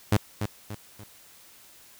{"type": "tone with echo", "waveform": "sawtooth", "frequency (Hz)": 103.83, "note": "G#2", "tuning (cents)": 0, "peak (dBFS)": -14, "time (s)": [0.12, 0.17], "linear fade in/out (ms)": 5, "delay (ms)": 290, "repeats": 3, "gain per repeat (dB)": -8, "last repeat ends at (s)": 1.04, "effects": ["white hiss -53 dBFS RMS until 1.99 s"]}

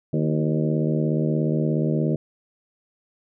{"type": "harmonic tone with a mistuned harmonic", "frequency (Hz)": 76.9, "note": "D#2", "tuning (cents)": -20, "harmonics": [2, 3, 4, 5, 6, 7, 8], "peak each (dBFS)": [-22, -26, -28, -30, -32, -33, -34], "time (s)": [0.13, 2.16], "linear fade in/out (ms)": 5, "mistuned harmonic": 4, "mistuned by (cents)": 68, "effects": []}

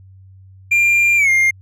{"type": "tone with pitch glide", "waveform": "triangle", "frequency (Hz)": [2390, 2117], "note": ["D7", "C7"], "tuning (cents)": [30, 20], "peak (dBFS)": -9, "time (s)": [0.71, 1.51], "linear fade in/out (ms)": 10, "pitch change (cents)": -210, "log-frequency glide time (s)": [1.17, 1.3], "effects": ["added 95 Hz sine -40 dBFS peak until 1.61 s"]}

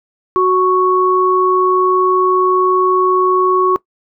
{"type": "tone pair together", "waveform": "sine", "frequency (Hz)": [370, 1108.7], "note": ["F#4", "C#6"], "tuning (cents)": [0, 0], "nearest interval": "octave + perfect fifth", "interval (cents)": 1900, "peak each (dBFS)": -12, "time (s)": [0.36, 3.76], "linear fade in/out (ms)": 0, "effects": ["noise-tail reverb RT60 0.1 s tail -20 dB re dry"]}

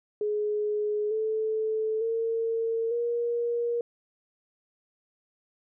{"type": "tone with pitch steps", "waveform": "sine", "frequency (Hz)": [420, 437.1, 454.8, 473.3], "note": ["G#4", "A4", "A#4", "A#4"], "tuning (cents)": [19, -11, -43, 26], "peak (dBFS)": -25, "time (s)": [0.21, 3.81], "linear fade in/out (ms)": 2, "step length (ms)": 900, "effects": []}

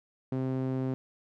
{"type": "tone with band-pass filter", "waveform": "sawtooth", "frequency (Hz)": 130.81, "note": "C3", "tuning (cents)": 0, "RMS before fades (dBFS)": -31, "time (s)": [0.32, 0.94], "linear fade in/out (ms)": 0, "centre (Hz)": 270, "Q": 1.1, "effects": []}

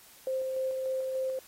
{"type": "tone with tremolo", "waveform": "sine", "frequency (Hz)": 523.3, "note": "C5", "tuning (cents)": 0, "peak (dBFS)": -28, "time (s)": [0.27, 1.39], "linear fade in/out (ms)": 2, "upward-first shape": "square", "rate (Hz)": 3.4, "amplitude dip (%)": 25, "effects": ["white hiss -55 dBFS RMS until 1.47 s", "AAC 48 kbps"]}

